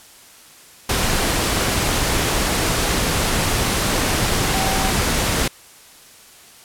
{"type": "tone in noise", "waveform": "sine", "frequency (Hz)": 766, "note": "G5", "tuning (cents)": -40, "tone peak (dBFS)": -24, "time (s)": [4.54, 4.91], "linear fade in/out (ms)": 5, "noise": "pink", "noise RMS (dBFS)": -19, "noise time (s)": [0.89, 5.48], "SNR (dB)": -8, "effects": ["white hiss -45 dBFS RMS until 6.64 s", "low-pass 12000 Hz 12 dB/octave"]}